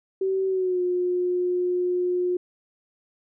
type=tone with pitch glide; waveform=sine; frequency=382.4 to 358.9 Hz; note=G4 to F4; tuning=-43 to +47 cents; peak=-21 dBFS; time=0.21-2.37 s; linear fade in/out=5 ms; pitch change=-110 cents; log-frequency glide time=0.47-0.81 s; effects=none